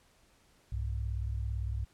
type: tone pair together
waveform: sine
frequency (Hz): 63.8 / 101.6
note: C2 / G#2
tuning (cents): -43 / -38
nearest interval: minor sixth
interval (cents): 805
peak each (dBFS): -33 / -36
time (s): 0.72-1.85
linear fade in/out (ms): 5
effects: pink hiss -66 dBFS RMS until 1.93 s + low-pass 11000 Hz 12 dB/octave